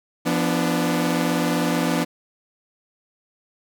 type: chord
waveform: sawtooth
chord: B diminished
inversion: second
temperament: equal with one note detuned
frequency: 171.02 / 246.9 / 293.7 Hz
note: F3 / B3 / D4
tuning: -36 / 0 / 0 cents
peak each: -20 dBFS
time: 0.25-2.05 s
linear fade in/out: 20 ms
effects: none

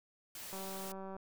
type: noise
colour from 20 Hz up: white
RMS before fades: -47 dBFS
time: 0.35-0.92 s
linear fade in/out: 2 ms
type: click train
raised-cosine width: 1 ms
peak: -33 dBFS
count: 123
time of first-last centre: 0.53-1.165 s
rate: 192 Hz
effects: none

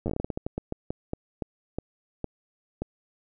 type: slowing click train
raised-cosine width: 2 ms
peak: -16 dBFS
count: 20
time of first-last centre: 0.06-2.82 s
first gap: 9 ms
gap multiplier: 1.26
effects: none

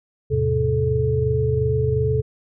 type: tone cluster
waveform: sine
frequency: 80.5 / 106.3 / 129 / 433.1 Hz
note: E2 / G#2 / C3 / A4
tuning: -41 / +41 / -24 / -27 cents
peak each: -25 / -26 / -21 / -21 dBFS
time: 0.3-2.22 s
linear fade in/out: 20 ms
effects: none

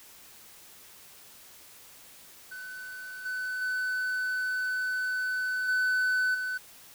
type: tone with level steps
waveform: triangle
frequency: 1506 Hz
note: F#6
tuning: 30 cents sharp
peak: -37 / -29 / -26 / -22 / -28 dBFS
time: 2.51-6.58 s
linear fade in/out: 10 ms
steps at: 3.25 / 3.61 / 5.68 / 6.34 s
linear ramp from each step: 10 ms
effects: white hiss -52 dBFS RMS until 6.94 s

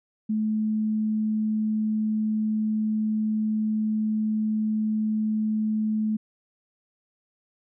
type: tone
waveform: sine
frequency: 216 Hz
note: A3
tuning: 32 cents flat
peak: -22 dBFS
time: 0.29-6.17 s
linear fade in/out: 10 ms
effects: none

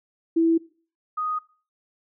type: tone pair in turn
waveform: sine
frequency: 329.6 / 1244.4 Hz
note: E4 / D#6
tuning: 0 / 0 cents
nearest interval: octave + major seventh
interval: 2300 cents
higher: second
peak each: -16 / -24 dBFS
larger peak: first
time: 0.36-0.58 / 1.17-1.39 s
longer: neither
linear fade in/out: 10 ms
effects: noise-tail reverb RT60 0.4 s tail -21 dB re dry

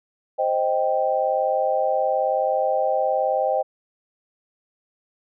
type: chord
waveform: sine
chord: C minor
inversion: none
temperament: equal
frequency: 523.3 / 622.3 / 784 Hz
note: C5 / Eb5 / G5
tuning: 0 / 0 / 0 cents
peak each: -23 dBFS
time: 0.38-3.63 s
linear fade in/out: 20 ms
effects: none

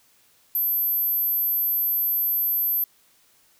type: tone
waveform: sine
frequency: 12280 Hz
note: G9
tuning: 37 cents flat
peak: -19 dBFS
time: 0.55-2.84 s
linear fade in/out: 2 ms
effects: tanh soft clip ceiling -17 dBFS + white hiss -60 dBFS RMS until 3.59 s

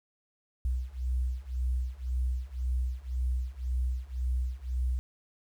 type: beating tone pair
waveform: sine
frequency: 61.7 / 63.6 Hz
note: B1 / C2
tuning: -1 / -48 cents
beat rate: 1.9 Hz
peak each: -32 / -31 dBFS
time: 0.65-4.99 s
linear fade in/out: 0 ms
effects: 10-bit

